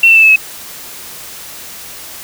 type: tone with pitch steps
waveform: sine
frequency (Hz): 2710 / 2676 / 2642 / 2609 / 2576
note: E7 / E7 / E7 / E7 / E7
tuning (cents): +47 / +25 / +3 / -18 / -41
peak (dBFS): -3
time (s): 0.03-0.36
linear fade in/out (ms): 5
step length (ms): 66
effects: white hiss -30 dBFS RMS until 2.23 s